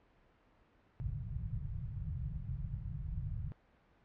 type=low-pass noise; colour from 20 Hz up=white; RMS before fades=-40 dBFS; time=1-3.52 s; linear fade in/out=0 ms; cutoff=150 Hz; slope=48 dB/octave; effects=pink hiss -68 dBFS RMS until 4.04 s + low-pass 2000 Hz 12 dB/octave